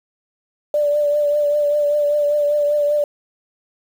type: tone with vibrato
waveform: sine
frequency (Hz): 587.3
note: D5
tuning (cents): 0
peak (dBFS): -14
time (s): 0.74-3.04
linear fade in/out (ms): 2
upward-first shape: triangle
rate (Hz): 5.1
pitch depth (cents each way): 29
effects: 7-bit